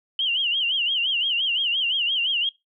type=tone with vibrato; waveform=sine; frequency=2997 Hz; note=F#7; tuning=22 cents sharp; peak=-20 dBFS; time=0.19-2.49 s; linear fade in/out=2 ms; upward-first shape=sine; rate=5.8 Hz; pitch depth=150 cents each way; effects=noise-tail reverb RT60 0.2 s tail -22 dB re dry

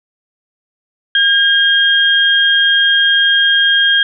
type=tone pair together; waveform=sine; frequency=1618 / 3231 Hz; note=G#6 / G#7; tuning=-46 / -48 cents; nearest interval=octave; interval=1198 cents; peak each=-11 dBFS; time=1.15-4.03 s; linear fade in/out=2 ms; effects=none

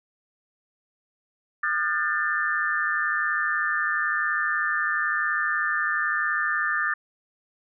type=tone cluster; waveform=sine; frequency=1214 / 1411 / 1523 / 1619 / 1780 Hz; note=D#6 / F6 / F#6 / G#6 / A6; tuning=-43 / +17 / +50 / -45 / +20 cents; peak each=-28 / -31 / -33 / -33 / -25 dBFS; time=1.63-6.94 s; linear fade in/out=5 ms; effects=none

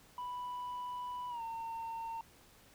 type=tone with pitch glide; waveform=sine; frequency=987.8 to 911.1 Hz; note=B5 to A#5; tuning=0 to -40 cents; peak=-36 dBFS; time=0.18-2.21 s; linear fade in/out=2 ms; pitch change=-140 cents; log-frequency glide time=1.29-1.42 s; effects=tanh soft clip ceiling -38 dBFS + pink hiss -62 dBFS RMS until 2.74 s

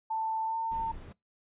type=tone with pitch glide; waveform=sine; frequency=887 to 903 Hz; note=A5 to A5; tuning=+14 to +45 cents; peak=-29 dBFS; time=0.1-0.92 s; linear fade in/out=10 ms; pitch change=+31 cents; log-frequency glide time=0.44-0.59 s
type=noise; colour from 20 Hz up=brown; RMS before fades=-44 dBFS; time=0.71-1.13 s; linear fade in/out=10 ms
effects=noise-tail reverb RT60 0.2 s tail -23 dB re dry + resampled to 8000 Hz

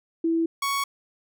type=tone pair in turn; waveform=sine / sawtooth; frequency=329.6 / 1113.8 Hz; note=E4 / C#6; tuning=0 / +8 cents; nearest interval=octave + major sixth; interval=2108 cents; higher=second; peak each=-20 dBFS; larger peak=neither; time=0.24-0.46 / 0.62-0.84 s; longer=neither; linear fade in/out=5 ms; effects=none

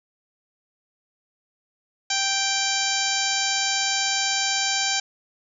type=harmonic tone; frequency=784 Hz; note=G5; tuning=in tune; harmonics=1 / 2 / 3 / 4 / 5 / 6 / 7 / 8 / 9; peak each=-30 / -30 / -30 / -30 / -30 / -30 / -30 / -30 / -30 dBFS; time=2.1-5 s; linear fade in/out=5 ms; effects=none

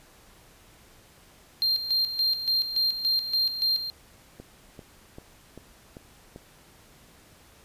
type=tone with tremolo; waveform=triangle; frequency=4186 Hz; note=C8; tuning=in tune; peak=-20 dBFS; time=1.62-3.9 s; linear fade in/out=0 ms; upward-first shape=square; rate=3.5 Hz; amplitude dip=65%
type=click train; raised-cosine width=2 ms; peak=-28 dBFS; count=6; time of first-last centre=4.4-6.361 s; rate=2.55 Hz
effects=pink hiss -55 dBFS RMS until 7.64 s + resampled to 32000 Hz

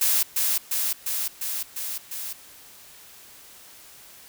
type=noise with echo; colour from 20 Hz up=blue; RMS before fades=-21 dBFS; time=0.01-0.23 s; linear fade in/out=5 ms; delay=350 ms; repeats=6; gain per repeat=-2 dB; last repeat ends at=2.33 s; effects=white hiss -48 dBFS RMS until 4.28 s

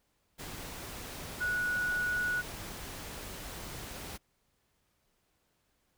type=tone in noise; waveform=sine; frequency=1465 Hz; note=F#6; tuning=18 cents flat; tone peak=-29 dBFS; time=1.4-2.42 s; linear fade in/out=20 ms; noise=pink; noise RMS=-43 dBFS; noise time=0.38-4.18 s; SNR=+11 dB; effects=pink hiss -75 dBFS RMS until 5.97 s

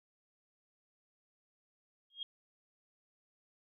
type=tone with exponential growth; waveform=sine; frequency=3252 Hz; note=G#7; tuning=37 cents flat; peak=-34 dBFS; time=2.1-2.23 s; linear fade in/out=2 ms; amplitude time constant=27 ms; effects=none

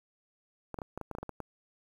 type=clicks; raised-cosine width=1 ms; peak=-24 dBFS; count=11; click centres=0.743 / 0.788 / 0.818 / 0.976 / 1.013 / 1.113 / 1.151 / 1.185 / 1.23 / 1.293 / 1.403 s; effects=9-bit

